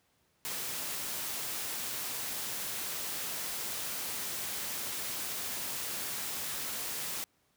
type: noise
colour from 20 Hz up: white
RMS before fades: -37 dBFS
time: 0.45-7.24 s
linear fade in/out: 0 ms
effects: pink hiss -72 dBFS RMS until 7.56 s + high-pass 80 Hz 12 dB/octave